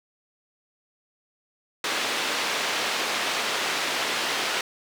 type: band-pass noise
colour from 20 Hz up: white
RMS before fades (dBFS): -27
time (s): 1.84-4.61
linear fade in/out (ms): 2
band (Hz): 300 to 3600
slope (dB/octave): 12
effects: none